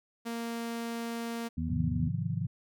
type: tone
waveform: sawtooth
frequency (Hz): 232.2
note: A#3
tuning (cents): -7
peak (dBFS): -30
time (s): 0.25-1.49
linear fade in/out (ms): 20
type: harmonic tone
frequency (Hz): 80.8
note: E2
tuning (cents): -34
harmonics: 1 / 2 / 3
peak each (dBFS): -34 / -35 / -34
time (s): 1.57-2.09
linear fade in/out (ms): 10
type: chord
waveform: sine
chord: F minor seventh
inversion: first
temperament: just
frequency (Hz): 104.77 / 130.96 / 157.15 / 174.61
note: Ab2 / C3 / Eb3 / F3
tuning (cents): +16 / +2 / +18 / 0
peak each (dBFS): -35 / -35 / -35 / -36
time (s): 1.69-2.47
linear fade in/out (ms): 5
effects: none